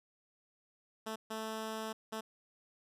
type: tone bursts at uneven times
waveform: 10% pulse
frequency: 220 Hz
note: A3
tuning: in tune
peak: -30 dBFS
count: 3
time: 1.06-1.16 / 1.3-1.93 / 2.12-2.21 s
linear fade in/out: 10 ms
effects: resampled to 32000 Hz